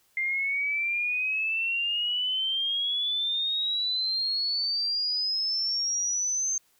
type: exponential sweep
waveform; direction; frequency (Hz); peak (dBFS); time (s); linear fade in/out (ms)
sine; up; 2093 to 6340; -25; 0.17-6.58; 2
effects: white hiss -66 dBFS RMS until 6.79 s